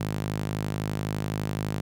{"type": "tone with high-pass filter", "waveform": "sawtooth", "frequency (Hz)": 51.91, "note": "G#1", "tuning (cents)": 0, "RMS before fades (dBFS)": -30, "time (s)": [0, 1.81], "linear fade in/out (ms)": 5, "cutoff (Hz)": 130, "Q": 1.8, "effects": []}